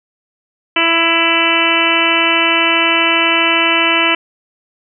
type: harmonic tone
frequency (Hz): 332.4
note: E4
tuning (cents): +15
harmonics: 1 / 2 / 3 / 4 / 5 / 6 / 7 / 8 / 9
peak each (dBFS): -20 / -22 / -20 / -20 / -23 / -20 / -17 / -17 / -17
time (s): 0.76-4.15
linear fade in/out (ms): 5
effects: none